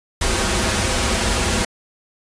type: noise with comb filter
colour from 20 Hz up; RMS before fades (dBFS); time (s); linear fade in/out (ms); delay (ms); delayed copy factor
pink; -19; 0.21-1.65; 5; 6.8; -0.75
effects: resampled to 22050 Hz